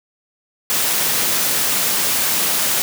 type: high-pass noise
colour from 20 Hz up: white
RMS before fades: -18 dBFS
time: 0.7-2.82 s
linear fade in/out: 0 ms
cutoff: 110 Hz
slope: 24 dB/octave
effects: none